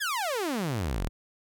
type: exponential sweep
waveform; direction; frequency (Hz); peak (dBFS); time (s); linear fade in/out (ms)
sawtooth; down; 1776 to 34.65; -24; 0-1.09; 20
effects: none